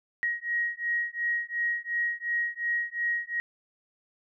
sine beating tone pair, 1889 / 1891.8 Hz, A#6 / A#6, +22 / +25 cents, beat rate 2.8 Hz, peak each -30 dBFS, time 0.23-3.4 s, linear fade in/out 0 ms, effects none

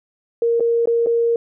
sine tone with dropouts, 466.2 Hz, A#4, in tune, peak -14 dBFS, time 0.42-1.36 s, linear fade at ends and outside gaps 2 ms, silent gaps 0.598-0.605 / 0.857-0.873 / 1.062-1.069 s, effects none

